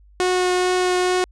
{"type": "tone with vibrato", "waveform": "sawtooth", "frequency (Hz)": 364, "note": "F#4", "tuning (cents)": -28, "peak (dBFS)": -13, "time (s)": [0.2, 1.24], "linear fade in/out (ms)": 0, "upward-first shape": "triangle", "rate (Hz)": 2.3, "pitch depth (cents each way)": 9, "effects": ["added 50 Hz sine -47 dBFS peak until 1.31 s", "resampled to 22050 Hz"]}